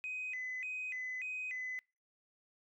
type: tone with vibrato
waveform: sine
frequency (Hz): 2250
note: C#7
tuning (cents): +25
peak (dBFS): -37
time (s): 0.04-1.79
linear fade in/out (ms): 0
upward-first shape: square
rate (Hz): 1.7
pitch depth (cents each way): 190
effects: noise-tail reverb RT60 0.3 s tail -26 dB re dry + tanh soft clip ceiling -34 dBFS